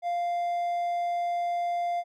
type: tone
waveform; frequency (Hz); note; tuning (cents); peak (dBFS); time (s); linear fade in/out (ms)
triangle; 697; F5; -4; -24; 0.02-2.04; 50
effects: none